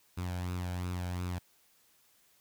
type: tone with flanger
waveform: sawtooth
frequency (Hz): 89.7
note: F2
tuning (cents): +47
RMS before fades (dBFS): -36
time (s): 0.17-1.39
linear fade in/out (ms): 10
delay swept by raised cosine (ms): 0.78 to 1.31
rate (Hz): 2.8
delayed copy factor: +0.55
effects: white hiss -67 dBFS RMS until 2.4 s